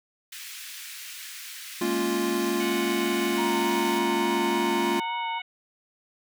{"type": "high-pass noise", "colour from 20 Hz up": "pink", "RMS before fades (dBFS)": -40, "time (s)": [0.32, 3.99], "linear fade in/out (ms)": 5, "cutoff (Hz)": 1800, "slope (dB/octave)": 24}
{"type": "chord", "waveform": "square", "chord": "Bb minor seventh", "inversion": "third", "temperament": "equal", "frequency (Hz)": [207.7, 233.1, 277.2, 349.2], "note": ["Ab3", "Bb3", "Db4", "F4"], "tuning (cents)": [0, 0, 0, 0], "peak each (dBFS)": [-33, -32, -33, -27], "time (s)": [1.81, 5], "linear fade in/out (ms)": 5}
{"type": "harmonic tone", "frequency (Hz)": 737, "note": "F#5", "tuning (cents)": -7, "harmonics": [1, 2, 3, 4, 5], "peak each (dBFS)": [-45, -44, -35, -39, -44], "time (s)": [2.6, 5.42], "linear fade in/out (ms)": 5}
{"type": "tone with vibrato", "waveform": "sine", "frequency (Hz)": 930, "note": "A#5", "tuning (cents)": -4, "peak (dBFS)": -28, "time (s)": [3.37, 5.4], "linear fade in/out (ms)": 20, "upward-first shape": "sine", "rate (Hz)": 3.5, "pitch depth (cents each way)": 24}
{"effects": []}